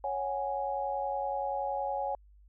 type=chord; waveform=sine; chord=C# suspended fourth; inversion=none; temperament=equal; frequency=554.4 / 740 / 830.6 Hz; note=C#5 / F#5 / G#5; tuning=0 / 0 / 0 cents; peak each=-35 / -37 / -33 dBFS; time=0.04-2.15 s; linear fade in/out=2 ms; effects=added 50 Hz sine -55 dBFS peak until 2.48 s